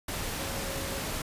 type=tone in noise; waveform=sine; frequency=545 Hz; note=C#5; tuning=29 cents flat; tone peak=-41 dBFS; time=0.39-1 s; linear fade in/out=5 ms; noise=pink; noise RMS=-34 dBFS; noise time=0.08-1.22 s; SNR=-10 dB; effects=resampled to 32000 Hz

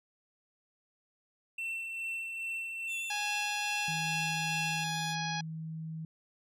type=tone with tremolo; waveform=triangle; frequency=2693 Hz; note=E7; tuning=36 cents sharp; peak=-32 dBFS; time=1.58-4.84 s; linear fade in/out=5 ms; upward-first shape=sine; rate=2.4 Hz; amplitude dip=35%
type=tone with vibrato; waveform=20% pulse; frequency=3489 Hz; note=A7; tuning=15 cents flat; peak=-37 dBFS; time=2.87-5.16 s; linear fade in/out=50 ms; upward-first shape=triangle; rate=6.7 Hz; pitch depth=27 cents each way
type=harmonic tone; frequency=830.6 Hz; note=G#5; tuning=in tune; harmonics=1 / 2 / 3 / 4 / 5 / 6 / 7; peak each=-37 / -40 / -42 / -43 / -44 / -45 / -45 dBFS; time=3.1-5.41 s; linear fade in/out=5 ms
type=tone; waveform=sine; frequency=160.1 Hz; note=D#3; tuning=50 cents sharp; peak=-37 dBFS; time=3.88-6.05 s; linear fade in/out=2 ms
effects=none

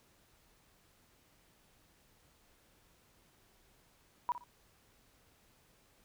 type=tone with echo; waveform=sine; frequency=972 Hz; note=B5; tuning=28 cents flat; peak=-29 dBFS; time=4.29-4.32 s; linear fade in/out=0 ms; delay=59 ms; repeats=2; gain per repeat=-12 dB; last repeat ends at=4.438 s; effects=pink hiss -68 dBFS RMS until 6.04 s

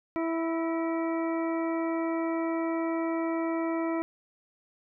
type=harmonic tone with a mistuned harmonic; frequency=329 Hz; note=E4; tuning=3 cents flat; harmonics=1 / 2 / 3 / 4 / 6 / 7; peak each=-28 / -34 / -38 / -40 / -44 / -45 dBFS; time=0.16-4.02 s; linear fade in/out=0 ms; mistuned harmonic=6; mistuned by=-39 cents; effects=none

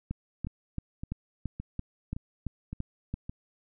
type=two click trains; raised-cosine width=5 ms; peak=-24 / -20 dBFS; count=6 / 10; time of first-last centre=0.47-3.295 / 0.11-3.14 s; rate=1.77 / 2.97 Hz; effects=none

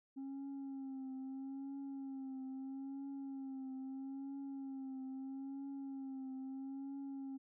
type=tone with vibrato; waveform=sine; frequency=269.6 Hz; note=C#4; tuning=48 cents flat; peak=-40 dBFS; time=0.16-7.38 s; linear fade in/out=20 ms; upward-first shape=triangle; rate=0.77 Hz; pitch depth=47 cents each way; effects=tanh soft clip ceiling -42 dBFS

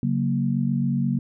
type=chord; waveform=sine; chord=F# major; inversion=second; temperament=equal; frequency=138.59 / 185 / 233.1 Hz; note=C#3 / F#3 / A#3; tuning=0 / 0 / 0 cents; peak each=-24 / -26 / -24 dBFS; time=0.03-1.19 s; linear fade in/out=2 ms; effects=none

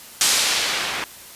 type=noise with low-pass filter sweep; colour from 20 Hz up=blue; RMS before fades=-21 dBFS; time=0.21-1.04 s; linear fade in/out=0 ms; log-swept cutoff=7400 to 1900 Hz; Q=0.72; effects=white hiss -41 dBFS RMS until 1.35 s + resampled to 32000 Hz

